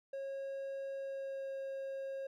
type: tone with pitch glide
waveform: triangle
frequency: 545 to 540.9 Hz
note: C#5 to C#5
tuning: -29 to -43 cents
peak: -37 dBFS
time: 0.13-2.27 s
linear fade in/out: 5 ms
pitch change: -14 cents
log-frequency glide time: 0.95-1.53 s
effects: none

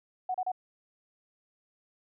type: tone bursts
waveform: sine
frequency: 740 Hz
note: F#5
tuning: in tune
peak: -28 dBFS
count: 3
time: 0.29-0.518 s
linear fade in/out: 5 ms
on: 54 ms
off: 33 ms
effects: none

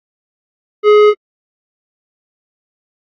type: tone with tanh clipping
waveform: sine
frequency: 420 Hz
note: G#4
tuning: 19 cents sharp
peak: -6 dBFS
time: 0.83-1.14 s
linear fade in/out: 50 ms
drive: 13 dB
effects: AAC 32 kbps

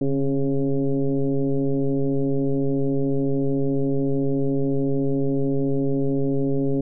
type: tone with frequency modulation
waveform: sine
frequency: 134.9 Hz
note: C#3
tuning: 47 cents flat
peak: -18 dBFS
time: 0.01-6.81 s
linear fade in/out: 5 ms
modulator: 138 Hz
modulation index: 2.3
effects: none

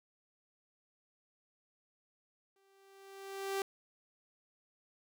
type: tone with exponential growth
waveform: sawtooth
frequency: 390.8 Hz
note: G4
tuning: 5 cents flat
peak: -28 dBFS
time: 2.56-3.62 s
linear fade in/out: 2 ms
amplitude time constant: 230 ms
effects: none

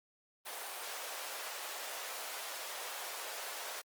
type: high-pass noise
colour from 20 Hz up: pink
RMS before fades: -43 dBFS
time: 0.45-3.82 s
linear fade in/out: 20 ms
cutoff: 530 Hz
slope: 24 dB/octave
effects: Opus 32 kbps

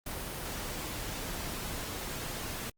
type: noise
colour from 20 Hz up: pink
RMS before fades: -38 dBFS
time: 0.06-2.7 s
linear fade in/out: 5 ms
effects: Opus 24 kbps

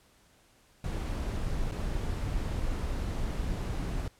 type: noise with dropouts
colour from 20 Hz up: brown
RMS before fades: -32 dBFS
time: 0.84-4.08 s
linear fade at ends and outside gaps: 2 ms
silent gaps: 1.714-1.719 s
effects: pink hiss -63 dBFS RMS until 4.19 s + low-pass 12000 Hz 12 dB/octave

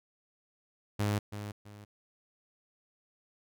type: tone with echo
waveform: sawtooth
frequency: 103.6 Hz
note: G#2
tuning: 4 cents flat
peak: -24 dBFS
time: 0.99-1.19 s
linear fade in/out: 10 ms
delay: 330 ms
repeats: 2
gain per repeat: -10 dB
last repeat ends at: 1.85 s
effects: none

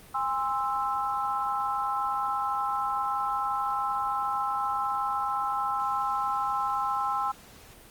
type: chord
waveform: sine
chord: Ab augmented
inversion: none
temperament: equal with one note detuned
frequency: 814.5 / 1046.5 / 1318.5 Hz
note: Ab5 / C6 / E6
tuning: -34 / 0 / 0 cents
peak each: -30 dBFS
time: 0.14-7.32 s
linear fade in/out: 10 ms
effects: pink hiss -51 dBFS RMS until 7.9 s + Opus 32 kbps

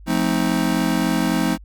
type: chord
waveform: square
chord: F dominant seventh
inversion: none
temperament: just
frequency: 174.61 / 218.3 / 261.9 / 314.3 Hz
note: F3 / A3 / C4 / Eb4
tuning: 0 / -13 / +2 / +18 cents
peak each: -24 dBFS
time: 0.06-1.58 s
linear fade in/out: 50 ms
effects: added 50 Hz sine -39 dBFS peak until 1.64 s

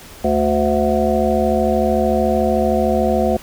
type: harmonic tone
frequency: 73.42 Hz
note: D2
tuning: in tune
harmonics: 1 / 3 / 5 / 7 / 9 / 10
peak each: -24 / -19 / -21 / -20 / -20 / -22 dBFS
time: 0.24-3.37 s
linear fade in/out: 5 ms
effects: pink hiss -39 dBFS RMS until 3.42 s

